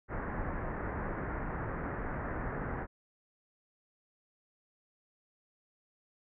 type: low-pass noise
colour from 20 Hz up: pink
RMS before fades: -37 dBFS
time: 0.08-2.87 s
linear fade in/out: 50 ms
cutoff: 1900 Hz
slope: 48 dB/octave
effects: none